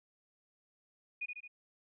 sine tone with echo, 2462 Hz, D#7, 19 cents flat, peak -35 dBFS, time 1.21-1.26 s, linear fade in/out 10 ms, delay 73 ms, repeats 3, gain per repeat -4 dB, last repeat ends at 1.479 s, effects none

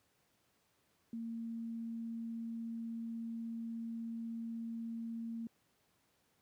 sine tone, 229.1 Hz, A#3, 30 cents flat, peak -39 dBFS, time 1.13-5.47 s, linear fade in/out 2 ms, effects pink hiss -75 dBFS RMS until 6.41 s + high-pass 100 Hz 12 dB/octave

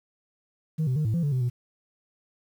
sine tone with pitch steps, 157.8 / 128.1 / 153.1 / 109.5 / 169.8 / 144.5 / 128.4 / 122.5 Hz, D#3 / C3 / D#3 / A2 / F3 / D3 / C3 / B2, +25 / -36 / -28 / -8 / -48 / -28 / -32 / -14 cents, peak -20 dBFS, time 0.78-1.5 s, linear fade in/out 20 ms, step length 90 ms, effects tanh soft clip ceiling -21 dBFS + 9-bit

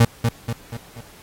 35% pulse tone with echo, 116.54 Hz, A#2, in tune, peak -8 dBFS, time 0-0.05 s, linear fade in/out 5 ms, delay 240 ms, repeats 4, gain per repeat -6 dB, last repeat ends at 1.01 s, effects pink hiss -47 dBFS RMS until 1.22 s + AAC 48 kbps

